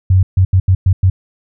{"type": "tone bursts at uneven times", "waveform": "sine", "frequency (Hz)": 93.5, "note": "F#2", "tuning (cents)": 19, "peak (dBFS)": -6, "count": 6, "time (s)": [[0.1, 0.23], [0.37, 0.45], [0.53, 0.6], [0.68, 0.75], [0.86, 0.93], [1.03, 1.1]], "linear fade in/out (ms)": 5, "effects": []}